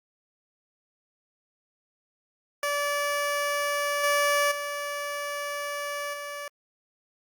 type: tone with level steps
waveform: 15% pulse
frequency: 578 Hz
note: D5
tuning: 28 cents flat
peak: -19 / -15 / -24 / -28 dBFS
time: 2.63-6.48 s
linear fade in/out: 2 ms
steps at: 4.03 / 4.51 / 6.13 s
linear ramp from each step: 10 ms
effects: Opus 48 kbps